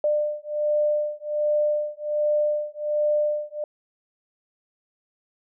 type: beating tone pair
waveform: sine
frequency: 597 / 598.3 Hz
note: D5 / D5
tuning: +28 / +32 cents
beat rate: 1.3 Hz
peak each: -24 / -24 dBFS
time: 0.04-3.64 s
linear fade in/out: 2 ms
effects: none